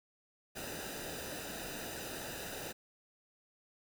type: noise with comb filter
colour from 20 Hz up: pink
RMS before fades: -43 dBFS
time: 0.55-2.73 s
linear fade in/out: 20 ms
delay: 0.91 ms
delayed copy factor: -0.7
effects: none